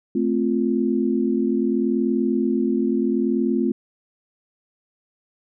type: chord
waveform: sine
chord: F major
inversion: first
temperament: equal with one note detuned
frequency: 220 / 260.7 / 349.2 Hz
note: A3 / C4 / F4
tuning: 0 / -6 / 0 cents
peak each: -22 / -22 / -23 dBFS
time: 0.15-3.72 s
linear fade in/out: 5 ms
effects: none